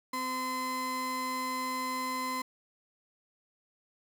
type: tone pair together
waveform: 35% pulse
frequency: 256.7 / 1026.8 Hz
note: C4 / C6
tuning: -33 / -33 cents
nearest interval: 2 octaves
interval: 2400 cents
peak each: -37 / -32 dBFS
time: 0.13-2.42 s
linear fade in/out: 5 ms
effects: none